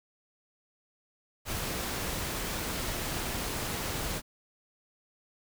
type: noise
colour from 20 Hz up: pink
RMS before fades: -34 dBFS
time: 1.45-4.22 s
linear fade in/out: 50 ms
effects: none